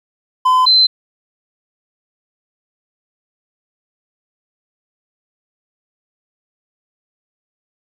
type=tone pair in turn; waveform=triangle / sine; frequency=1019 / 4076 Hz; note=C6 / C8; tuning=-46 / -46 cents; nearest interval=2 octaves; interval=2400 cents; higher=second; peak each=-7 dBFS; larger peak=neither; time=0.45-0.66 / 0.66-0.87 s; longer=neither; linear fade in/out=10 ms; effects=8-bit